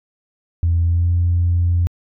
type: tone with pitch glide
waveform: sine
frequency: 84.5 to 86.88 Hz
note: E2 to F2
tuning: +43 to -8 cents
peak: -12 dBFS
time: 0.63-1.87 s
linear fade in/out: 0 ms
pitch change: +49 cents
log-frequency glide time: 0.83-1.11 s
effects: tanh soft clip ceiling -9 dBFS